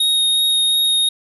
square tone with vibrato, 3734 Hz, A#7, 2 cents sharp, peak -14 dBFS, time 0-1.09 s, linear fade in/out 5 ms, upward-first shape sine, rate 2.8 Hz, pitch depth 8 cents each way, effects none

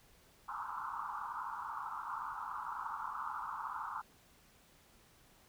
pink band-pass noise, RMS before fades -42 dBFS, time 0.48-4.02 s, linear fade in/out 10 ms, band 850 to 1400 Hz, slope 96 dB/octave, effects pink hiss -65 dBFS RMS until 5.48 s

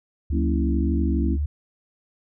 sine tone with vibrato, 72.2 Hz, D2, 29 cents flat, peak -21 dBFS, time 0.3-1.46 s, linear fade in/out 5 ms, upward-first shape sine, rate 1.9 Hz, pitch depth 47 cents each way
sine chord, F# dominant seventh, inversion none, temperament equal, 185 / 233.1 / 277.2 / 329.6 Hz, F#3 / A#3 / C#4 / E4, 0 / 0 / 0 / 0 cents, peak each -28 dBFS, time 0.31-1.38 s, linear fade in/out 50 ms
effects none

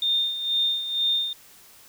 sine tone with tremolo, 3634 Hz, A#7, 45 cents flat, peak -19 dBFS, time 0.02-1.33 s, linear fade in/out 2 ms, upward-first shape sine, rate 2.1 Hz, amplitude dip 65%, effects white hiss -51 dBFS RMS until 1.88 s

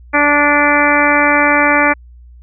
harmonic tone, 291.6 Hz, D4, 12 cents flat, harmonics 1 / 2 / 3 / 4 / 5 / 6 / 7 / 8, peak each -17 / -17 / -17 / -17 / -17 / -17 / -17 / -17 dBFS, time 0.13-1.94 s, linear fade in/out 20 ms, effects added 60 Hz sine -36 dBFS peak until 2.42 s

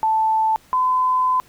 sine tone pair in turn, 880 / 1017 Hz, A5 / C6, 0 / -50 cents, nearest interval minor third, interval 250 cents, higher second, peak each -15 dBFS, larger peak neither, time 0.03-0.56 / 0.73-1.4 s, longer second, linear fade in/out 0 ms, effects pink hiss -52 dBFS RMS until 1.48 s

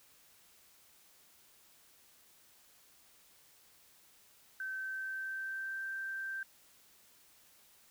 sine tone with pitch glide, 1543 to 1567.3 Hz, G6 to G6, -28 to -1 cents, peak -37 dBFS, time 4.6-6.43 s, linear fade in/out 2 ms, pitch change +27 cents, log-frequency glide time 4.77-5.83 s, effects white hiss -64 dBFS RMS until 7.9 s

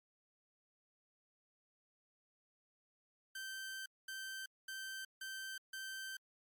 sawtooth tone bursts at uneven times, 1554 Hz, G6, 16 cents flat, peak -40 dBFS, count 5, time 3.35-3.86 / 4.08-4.46 / 4.68-5.05 / 5.21-5.58 / 5.73-6.17 s, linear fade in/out 5 ms, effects MP3 96 kbps

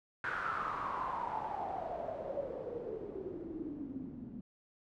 white noise with low-pass filter sweep, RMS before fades -40 dBFS, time 0.24-4.41 s, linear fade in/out 2 ms, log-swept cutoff 1500 to 220 Hz, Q 8.1, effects none

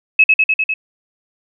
sine tone with echo, 2581 Hz, E7, 37 cents flat, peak -5 dBFS, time 0.19-0.24 s, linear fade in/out 5 ms, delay 100 ms, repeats 5, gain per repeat -2 dB, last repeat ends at 0.74 s, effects none

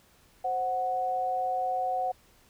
sine tone pair together, 523.3 / 740 Hz, C5 / F#5, 0 / 0 cents, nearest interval tritone, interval 600 cents, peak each -34 / -27 dBFS, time 0.44-2.12 s, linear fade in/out 10 ms, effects pink hiss -61 dBFS RMS until 2.49 s

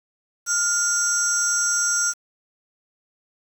sine tone cluster, 1403 / 5670 / 6270 / 7740 Hz, F6 / F8 / G8 / B8, +8 / +25 / -1 / -36 cents, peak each -24 dBFS, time 0.46-2.14 s, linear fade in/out 50 ms, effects tanh soft clip ceiling -9 dBFS + 7-bit

